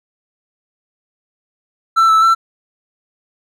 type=tone with pitch steps; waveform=triangle; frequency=1335 / 1313 / 1341 Hz; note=E6 / E6 / E6; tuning=+22 / -7 / +29 cents; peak=-6 dBFS; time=1.96-2.35 s; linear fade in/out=20 ms; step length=130 ms; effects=none